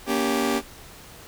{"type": "chord", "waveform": "sawtooth", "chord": "G diminished", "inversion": "first", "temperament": "just", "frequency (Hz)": [235.2, 282.2, 392], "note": ["Bb3", "Db4", "G4"], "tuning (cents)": [16, 31, 0], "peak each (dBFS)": -22, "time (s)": [0.06, 0.62], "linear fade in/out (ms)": 50, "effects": ["pink hiss -45 dBFS RMS until 1.27 s"]}